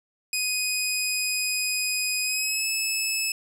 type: tone with pitch glide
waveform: 15% pulse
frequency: 2500 to 2602 Hz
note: D#7 to E7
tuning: +8 to -23 cents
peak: -17 dBFS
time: 0.33-3.32 s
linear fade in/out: 2 ms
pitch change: +69 cents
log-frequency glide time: 2.23-2.66 s
effects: none

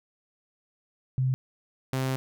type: tone pair in turn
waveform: sine / sawtooth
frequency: 130 / 131.51 Hz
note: C3 / C3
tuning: -11 / +9 cents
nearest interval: unison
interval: 20 cents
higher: second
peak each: -22 dBFS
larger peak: neither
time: 1.18-1.34 / 1.93-2.16 s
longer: second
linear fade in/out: 0 ms
effects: none

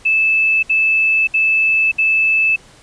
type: tone bursts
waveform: sine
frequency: 2623 Hz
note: E7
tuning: 9 cents flat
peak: -11 dBFS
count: 4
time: 0.05-2.562 s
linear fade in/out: 10 ms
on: 580 ms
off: 64 ms
effects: pink hiss -45 dBFS RMS until 2.82 s + resampled to 22050 Hz

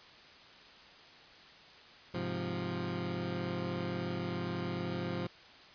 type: chord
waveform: 20% pulse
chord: F minor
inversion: first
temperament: equal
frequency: 103.83 / 130.81 / 174.61 Hz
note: Ab2 / C3 / F3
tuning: 0 / 0 / 0 cents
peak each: -36 / -36 / -32 dBFS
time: 2.14-5.27 s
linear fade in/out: 5 ms
effects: white hiss -55 dBFS RMS until 5.74 s + resampled to 11025 Hz

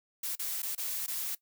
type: noise with dropouts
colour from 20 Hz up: blue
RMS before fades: -35 dBFS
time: 0.23-1.35 s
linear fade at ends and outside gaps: 5 ms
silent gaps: 0.354-0.393 / 0.621-0.629 / 0.751-0.778 / 1.064-1.079 s
effects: noise-tail reverb RT60 0.1 s tail -19 dB re dry

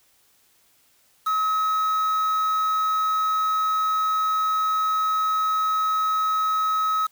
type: tone with quantisation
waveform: triangle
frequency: 1280 Hz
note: D#6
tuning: 49 cents sharp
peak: -18 dBFS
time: 1.26-7.07 s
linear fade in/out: 10 ms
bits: 6
effects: white hiss -61 dBFS RMS until 7.11 s

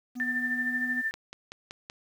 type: tone with pitch glide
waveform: triangle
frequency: 246.9 to 248.6 Hz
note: B3 to B3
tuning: 0 to +12 cents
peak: -32 dBFS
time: 0.15-1.02 s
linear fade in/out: 20 ms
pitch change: +12 cents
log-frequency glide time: 0.64-0.83 s
type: tone with tremolo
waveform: sine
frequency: 1782 Hz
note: A6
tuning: 22 cents sharp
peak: -25 dBFS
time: 0.2-1.11 s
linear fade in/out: 0 ms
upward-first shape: sine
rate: 13 Hz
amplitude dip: 55%
type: click train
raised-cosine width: 0.2 ms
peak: -23 dBFS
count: 5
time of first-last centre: 1.14-1.899 s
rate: 5.27 Hz
effects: 9-bit

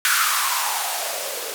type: noise with band-pass filter sweep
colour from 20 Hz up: violet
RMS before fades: -23 dBFS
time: 0.05-1.54 s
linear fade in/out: 0 ms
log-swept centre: 1500 to 440 Hz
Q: 4.7
effects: none

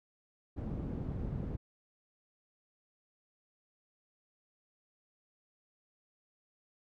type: low-pass noise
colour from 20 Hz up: white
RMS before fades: -38 dBFS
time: 0.56-1.57 s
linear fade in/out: 20 ms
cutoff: 180 Hz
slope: 12 dB/octave
effects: none

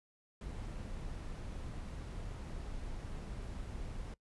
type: noise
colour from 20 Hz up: brown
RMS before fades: -43 dBFS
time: 0.41-4.14 s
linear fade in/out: 2 ms
effects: noise-tail reverb RT60 0.1 s tail -21 dB re dry + resampled to 24000 Hz

